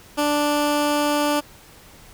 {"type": "tone", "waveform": "15% pulse", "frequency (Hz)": 293.7, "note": "D4", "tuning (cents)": 0, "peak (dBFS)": -12, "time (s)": [0.17, 1.41], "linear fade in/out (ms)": 20, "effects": ["pink hiss -47 dBFS RMS until 2.13 s"]}